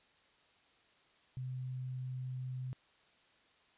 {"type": "tone", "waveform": "sine", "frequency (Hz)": 128.2, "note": "C3", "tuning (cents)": -35, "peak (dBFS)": -38, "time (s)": [1.37, 2.73], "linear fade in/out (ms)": 0, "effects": ["white hiss -68 dBFS RMS until 3.77 s", "resampled to 8000 Hz"]}